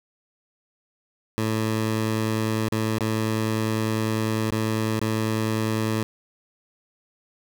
15% pulse tone with dropouts, 110 Hz, A2, in tune, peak -16 dBFS, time 1.38-6.03 s, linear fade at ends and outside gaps 0 ms, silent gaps 2.687-2.722 / 2.985-3.008 / 4.506-4.52 / 4.994-5.015 s, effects none

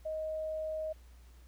sine tone, 627 Hz, D#5, 13 cents sharp, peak -34 dBFS, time 0.05-0.93 s, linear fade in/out 10 ms, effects added 60 Hz sine -53 dBFS peak until 1.47 s + pink hiss -66 dBFS RMS until 1.47 s

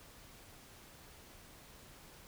silence, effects pink hiss -57 dBFS RMS until 2.27 s

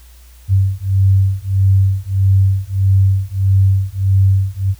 sine beating tone pair, 95.9 / 97.5 Hz, G2 / G2, -37 / -9 cents, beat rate 1.6 Hz, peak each -13 dBFS, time 0.48-4.75 s, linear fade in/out 50 ms, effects added 60 Hz sine -39 dBFS peak until 4.79 s + white hiss -49 dBFS RMS until 4.79 s

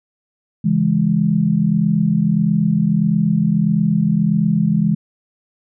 sine chord, C# minor, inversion none, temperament just, 138.59 / 166.31 / 207.9 Hz, C#3 / E3 / G#3, 0 / +16 / +2 cents, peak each -22 / -16 / -16 dBFS, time 0.64-4.95 s, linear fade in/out 10 ms, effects none

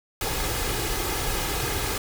pink noise with comb filter, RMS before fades -27 dBFS, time 0.21-1.98 s, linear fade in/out 2 ms, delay 2.4 ms, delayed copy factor +0.5, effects none

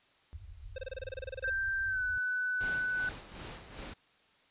white low-pass noise, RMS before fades -48 dBFS, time 0.33-2.18 s, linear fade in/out 0 ms, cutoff 100 Hz, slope 96 dB/octave
square tone bursts, 524 Hz, C5, 2 cents sharp, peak -37 dBFS, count 15, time 0.76-1.498 s, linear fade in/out 5 ms, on 24 ms, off 27 ms
sine tone with pitch glide, 1568 to 1496.3 Hz, G6 to F#6, 0 to +19 cents, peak -30 dBFS, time 1.44-3.09 s, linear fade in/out 2 ms, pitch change -81 cents, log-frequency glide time 1.86-2.02 s
pink noise with tremolo, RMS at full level -43 dBFS, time 2.6-3.94 s, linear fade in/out 10 ms, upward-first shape sine, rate 2.6 Hz, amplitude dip 65%
effects white hiss -66 dBFS RMS until 4.5 s + resampled to 8000 Hz

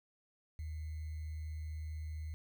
sine tone with sample-and-hold, 77.78 Hz, D#2, in tune, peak -39 dBFS, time 0.59-2.34 s, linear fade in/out 0 ms, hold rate 2100 Hz, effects none

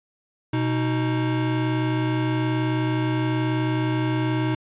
square tone pair together, 124 / 313.1 Hz, B2 / D#4, +7 / +11 cents, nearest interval octave + major third, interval 1604 cents, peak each -24 / -25 dBFS, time 0.53-4.55 s, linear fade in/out 5 ms, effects resampled to 8000 Hz

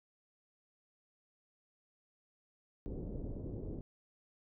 pink low-pass noise, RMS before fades -42 dBFS, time 2.86-3.81 s, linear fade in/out 0 ms, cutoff 460 Hz, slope 24 dB/octave, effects none

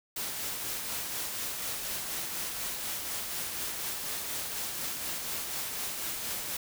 white noise with tremolo, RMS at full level -34 dBFS, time 0.16-6.57 s, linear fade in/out 5 ms, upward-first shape triangle, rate 4.1 Hz, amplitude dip 35%, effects none

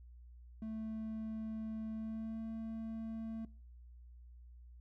triangle tone with pitch glide, 220 to 223.8 Hz, A3 to A3, 0 to +30 cents, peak -38 dBFS, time 0.62-3.45 s, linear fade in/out 2 ms, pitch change +30 cents, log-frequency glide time 1.94-2.43 s, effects noise-tail reverb RT60 0.5 s tail -24 dB re dry + added 60 Hz sine -53 dBFS peak until 4.8 s

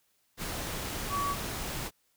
sine tone in noise, 1135 Hz, C#6, 41 cents sharp, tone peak -29 dBFS, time 1.09-1.36 s, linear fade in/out 50 ms, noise pink, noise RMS -36 dBFS, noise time 0.37-1.91 s, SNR +4 dB, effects white hiss -72 dBFS RMS until 2.16 s

